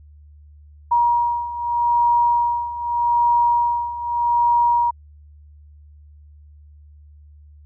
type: beating tone pair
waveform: sine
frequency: 951 / 951.82 Hz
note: A#5 / A#5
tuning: +34 / +36 cents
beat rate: 0.82 Hz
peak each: -21 / -17 dBFS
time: 0.91-4.91 s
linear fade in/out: 10 ms
effects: added 74 Hz sine -43 dBFS peak until 7.65 s